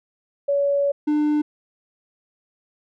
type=tone pair in turn; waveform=sine / triangle; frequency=565 / 299.3 Hz; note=C#5 / D4; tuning=+33 / +33 cents; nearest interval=major seventh; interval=1100 cents; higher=first; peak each=-17 / -15 dBFS; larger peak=second; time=0.48-0.92 / 1.07-1.42 s; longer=first; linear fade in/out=10 ms; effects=none